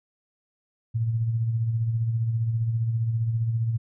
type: tone with tremolo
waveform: sine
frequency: 114.2 Hz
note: A#2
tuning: 35 cents flat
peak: -20 dBFS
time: 0.94-3.78 s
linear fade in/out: 20 ms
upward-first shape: sine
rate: 15 Hz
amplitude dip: 45%
effects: none